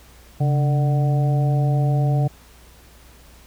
harmonic tone with a mistuned harmonic, 149.3 Hz, D3, 29 cents sharp, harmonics 1 / 2 / 3 / 4 / 5, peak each -16 / -32 / -33 / -31 / -30 dBFS, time 0.4-2.28 s, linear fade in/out 10 ms, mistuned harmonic 1, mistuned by -120 cents, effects added 60 Hz sine -48 dBFS peak until 3.46 s + pink hiss -50 dBFS RMS until 3.46 s

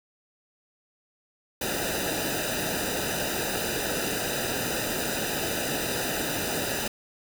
pink noise with comb filter, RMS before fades -29 dBFS, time 1.61-6.88 s, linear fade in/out 5 ms, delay 0.91 ms, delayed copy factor -0.85, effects none

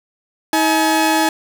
sawtooth tone pair together, 318.2 / 849.5 Hz, D#4 / G#5, +39 / +39 cents, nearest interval octave + perfect fourth, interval 1700 cents, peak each -12 dBFS, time 0.53-1.29 s, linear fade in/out 2 ms, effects none

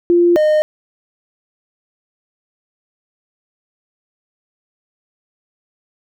sine / triangle tone pair in turn, 347.1 / 612.6 Hz, F4 / D#5, -11 / -27 cents, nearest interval minor seventh, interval 984 cents, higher second, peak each -8 dBFS, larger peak neither, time 0.1-0.36 / 0.36-0.62 s, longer neither, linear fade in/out 0 ms, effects none

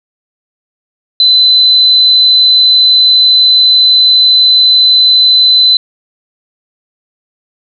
sine tone, 4027 Hz, B7, 33 cents sharp, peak -3 dBFS, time 1.2-5.77 s, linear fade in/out 2 ms, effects none

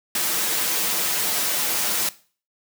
white noise with comb filter, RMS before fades -23 dBFS, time 0.15-2.09 s, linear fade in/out 2 ms, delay 7.5 ms, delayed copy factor -0.5, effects noise-tail reverb RT60 0.4 s tail -18 dB re dry + high-pass 150 Hz 12 dB/octave

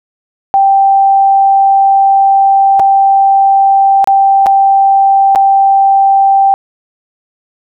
sine tone with dropouts, 784 Hz, G5, in tune, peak -4 dBFS, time 0.54-6.54 s, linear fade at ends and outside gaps 0 ms, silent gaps 2.795-2.799 / 4.043-4.074 / 4.461-4.467 / 5.35-5.358 s, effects none

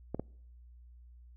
clicks, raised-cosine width 2 ms, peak -21 dBFS, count 2, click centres 0.146 / 0.196 s, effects noise-tail reverb RT60 0.7 s tail -26 dB re dry + added 60 Hz sine -52 dBFS peak until 1.36 s

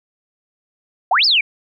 sine exponential two-way sweep, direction up then down, 659.3 to 5390 to 2225 Hz, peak -11 dBFS, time 1.11-1.41 s, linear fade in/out 5 ms, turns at 1.25 s, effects none

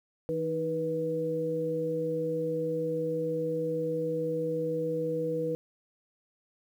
sine tone cluster, 161.5 / 313.2 / 486.9 Hz, E3 / D#4 / B4, -35 / +11 / -25 cents, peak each -36 / -36 / -29 dBFS, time 0.29-5.55 s, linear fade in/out 0 ms, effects 10-bit

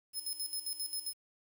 10% pulse tone with tremolo, 5170 Hz, E8, 34 cents flat, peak -29 dBFS, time 0.13-1.14 s, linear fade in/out 50 ms, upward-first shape square, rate 7.5 Hz, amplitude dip 70%, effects 10-bit

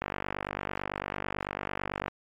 click train, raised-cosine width 0.5 ms, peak -16 dBFS, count 102, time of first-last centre 0.02-2.081 s, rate 49 Hz, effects AAC 64 kbps

